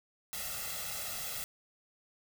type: noise with comb filter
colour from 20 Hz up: white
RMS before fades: -39 dBFS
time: 0.33-1.44 s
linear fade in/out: 0 ms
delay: 1.5 ms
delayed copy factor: +0.95
effects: none